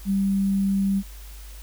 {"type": "tone with sample-and-hold", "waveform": "sine", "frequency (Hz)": 196, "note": "G3", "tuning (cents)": 0, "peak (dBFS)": -19, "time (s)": [0.05, 1.03], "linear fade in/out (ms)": 50, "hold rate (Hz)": 11025, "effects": ["added 50 Hz sine -38 dBFS peak until 1.62 s", "white hiss -48 dBFS RMS until 1.62 s"]}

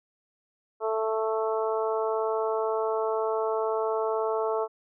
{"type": "harmonic tone", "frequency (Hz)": 220.5, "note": "A3", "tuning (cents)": 4, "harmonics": [2, 3, 4, 5, 6], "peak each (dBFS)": [-27, -31, -33, -35, -37], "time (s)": [0.8, 4.68], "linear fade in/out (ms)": 50, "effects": []}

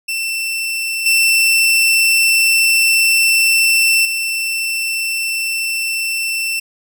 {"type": "tone with level steps", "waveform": "sawtooth", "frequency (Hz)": 2683, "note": "E7", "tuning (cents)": 30, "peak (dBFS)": [-15, -7, -14], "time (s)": [0.08, 6.6], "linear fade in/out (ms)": 10, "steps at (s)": [1.06, 4.05], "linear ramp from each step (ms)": 2, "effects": []}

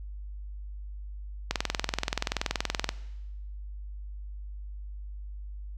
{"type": "click train", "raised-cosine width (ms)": 0.2, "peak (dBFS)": -9, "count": 30, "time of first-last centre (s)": [1.51, 2.891], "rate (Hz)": 21, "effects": ["noise-tail reverb RT60 1.0 s tail -18 dB re dry", "added 50 Hz sine -37 dBFS peak until 5.77 s"]}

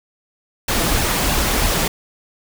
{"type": "noise with flanger", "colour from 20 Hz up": "pink", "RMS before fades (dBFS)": -18, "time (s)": [0.68, 1.88], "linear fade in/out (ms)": 5, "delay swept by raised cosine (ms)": [1.1, 6.2], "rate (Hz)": 3.1, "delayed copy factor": 0.55, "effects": []}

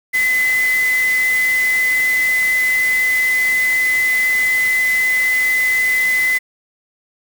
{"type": "tone in noise", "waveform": "sine", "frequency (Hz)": 2024, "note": "B6", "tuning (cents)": 42, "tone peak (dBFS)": -13, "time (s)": [0.13, 6.39], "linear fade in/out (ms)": 20, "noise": "white", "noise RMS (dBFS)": -28, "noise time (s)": [0.13, 6.39], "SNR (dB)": 12, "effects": []}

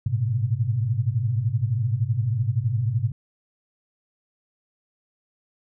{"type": "tone cluster", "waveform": "sine", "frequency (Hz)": [104.6, 115.3, 128], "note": ["G#2", "A#2", "C3"], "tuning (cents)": [13, -19, -38], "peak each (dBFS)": -25, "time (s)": [0.06, 3.12], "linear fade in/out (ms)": 5, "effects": []}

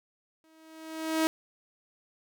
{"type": "tone with exponential growth", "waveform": "sawtooth", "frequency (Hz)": 319, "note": "D#4", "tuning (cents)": 43, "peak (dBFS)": -18, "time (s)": [0.44, 1.27], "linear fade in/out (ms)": 0, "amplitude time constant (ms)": 180, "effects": []}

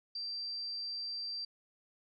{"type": "tone", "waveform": "sine", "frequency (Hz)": 4698, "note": "D8", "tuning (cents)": 0, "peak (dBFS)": -37, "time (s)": [0.15, 1.45], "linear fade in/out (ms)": 5, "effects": []}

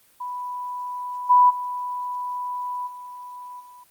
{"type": "tone with level steps", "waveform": "sine", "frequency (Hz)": 989, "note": "B5", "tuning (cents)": 2, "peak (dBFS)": [-28, -11, -26, -35, -43], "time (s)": [0.2, 3.84], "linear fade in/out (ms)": 10, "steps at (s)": [1.29, 1.49, 2.86, 3.59], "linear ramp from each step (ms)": 20, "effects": ["white hiss -58 dBFS RMS until 3.9 s", "Opus 32 kbps"]}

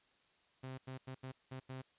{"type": "tone bursts at uneven times", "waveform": "sawtooth", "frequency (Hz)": 130.81, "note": "C3", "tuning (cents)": 0, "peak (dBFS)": -40, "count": 6, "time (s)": [[0.63, 0.78], [0.87, 0.98], [1.07, 1.15], [1.23, 1.32], [1.51, 1.6], [1.69, 1.82]], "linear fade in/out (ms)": 10, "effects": ["white hiss -72 dBFS RMS until 1.98 s", "resampled to 8000 Hz"]}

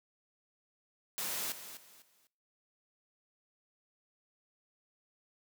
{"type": "noise with echo", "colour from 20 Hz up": "white", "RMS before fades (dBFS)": -37, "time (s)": [1.18, 1.52], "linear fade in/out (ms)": 0, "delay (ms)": 250, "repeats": 3, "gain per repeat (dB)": -11, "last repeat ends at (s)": 2.27, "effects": ["noise-tail reverb RT60 0.5 s tail -22 dB re dry", "high-pass 150 Hz 12 dB/octave"]}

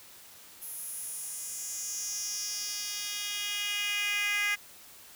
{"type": "tone with high-pass filter sweep", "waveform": "10% pulse", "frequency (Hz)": 411, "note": "G#4", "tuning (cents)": -18, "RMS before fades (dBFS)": -34, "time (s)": [0.61, 4.56], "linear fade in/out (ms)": 20, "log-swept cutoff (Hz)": [12000, 2000], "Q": 2.8, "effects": ["white hiss -52 dBFS RMS until 5.15 s"]}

